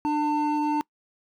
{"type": "tone pair together", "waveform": "triangle", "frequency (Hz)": [298.4, 897], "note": ["D4", "A5"], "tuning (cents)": [28, 33], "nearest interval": "octave + perfect fifth", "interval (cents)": 1905, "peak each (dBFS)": -22, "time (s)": [0.05, 0.81], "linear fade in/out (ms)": 0, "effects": ["noise-tail reverb RT60 0.1 s tail -25 dB re dry", "tanh soft clip ceiling -14 dBFS"]}